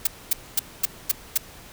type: noise bursts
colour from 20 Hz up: blue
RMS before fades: -19 dBFS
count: 6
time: 0.05-1.376 s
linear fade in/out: 5 ms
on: 21 ms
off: 240 ms
effects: pink hiss -45 dBFS RMS until 1.72 s